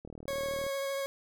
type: click train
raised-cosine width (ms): 2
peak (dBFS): -31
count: 25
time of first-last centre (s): 0.05-0.665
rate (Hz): 39
type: tone with vibrato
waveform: 40% pulse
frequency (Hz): 550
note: C#5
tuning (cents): -14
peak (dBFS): -31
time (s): 0.28-1.06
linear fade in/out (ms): 0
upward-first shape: sine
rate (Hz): 13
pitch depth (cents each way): 12
effects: none